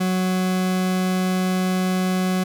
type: tone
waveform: 40% pulse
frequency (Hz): 185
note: F#3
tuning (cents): 0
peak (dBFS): -18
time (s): 0-2.44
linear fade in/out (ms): 10
effects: none